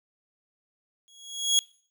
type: tone with exponential growth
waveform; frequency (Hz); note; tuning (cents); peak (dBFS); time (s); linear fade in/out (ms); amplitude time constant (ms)
25% pulse; 3322; G#7; 0; -13; 1.08-1.59; 0; 110
effects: noise-tail reverb RT60 0.5 s tail -23 dB re dry